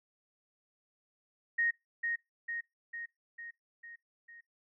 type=tone with echo; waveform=sine; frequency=1864.7 Hz; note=A#6; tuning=in tune; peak=-27 dBFS; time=1.58-1.71 s; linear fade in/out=10 ms; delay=450 ms; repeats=6; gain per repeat=-4 dB; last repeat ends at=4.41 s; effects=noise-tail reverb RT60 0.2 s tail -23 dB re dry